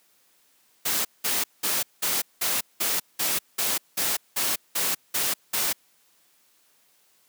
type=noise bursts; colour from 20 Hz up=white; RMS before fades=-25 dBFS; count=13; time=0.85-5.73 s; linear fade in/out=10 ms; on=200 ms; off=190 ms; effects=white hiss -63 dBFS RMS until 7.28 s + high-pass 150 Hz 12 dB/octave